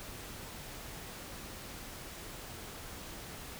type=silence; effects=pink hiss -46 dBFS RMS until 3.59 s